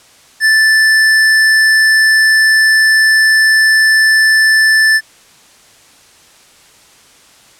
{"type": "tone", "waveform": "square", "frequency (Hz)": 1758, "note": "A6", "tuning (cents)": -2, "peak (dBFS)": -7, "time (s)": [0.4, 5.01], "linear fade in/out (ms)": 50, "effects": ["white hiss -44 dBFS RMS until 7.59 s", "low-pass 9000 Hz 12 dB/octave"]}